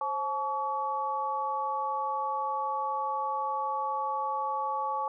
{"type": "tone cluster", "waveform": "sine", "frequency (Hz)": [533, 858, 1133], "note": ["C5", "A5", "C#6"], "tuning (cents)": [32, -44, 37], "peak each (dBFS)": [-38, -31, -32], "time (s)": [0.01, 5.08], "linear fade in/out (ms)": 2, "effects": []}